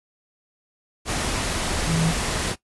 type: tone in noise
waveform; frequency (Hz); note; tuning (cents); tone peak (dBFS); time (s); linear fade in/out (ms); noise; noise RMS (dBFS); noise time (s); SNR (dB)
sine; 162.9; E3; -20; -19; 1.86-2.14; 50; pink; -25; 1.05-2.56; +3
effects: noise-tail reverb RT60 0.1 s tail -17 dB re dry + resampled to 24000 Hz